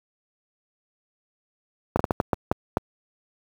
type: slowing click train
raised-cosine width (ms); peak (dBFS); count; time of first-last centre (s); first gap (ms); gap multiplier
1; -5; 8; 1.96-2.771; 34; 1.4
effects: high-pass 60 Hz 12 dB/octave + 7-bit